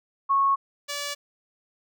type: tone pair in turn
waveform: sine / 5% pulse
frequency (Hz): 1100 / 576.3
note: C#6 / D5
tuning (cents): -14 / -33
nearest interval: major seventh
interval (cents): 1119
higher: first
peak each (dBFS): -18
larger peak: neither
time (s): 0.29-0.56 / 0.88-1.15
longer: neither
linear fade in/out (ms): 20
effects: none